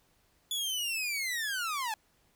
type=linear sweep; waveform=sawtooth; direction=down; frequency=3458 to 830.6 Hz; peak=-28 dBFS; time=0.51-1.94 s; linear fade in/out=2 ms; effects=pink hiss -69 dBFS RMS until 2.35 s